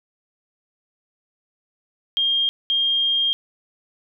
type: tone bursts at uneven times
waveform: sine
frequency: 3217 Hz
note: G7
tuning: 44 cents sharp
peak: -17 dBFS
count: 2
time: 2.17-2.49 / 2.7-3.33 s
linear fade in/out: 0 ms
effects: none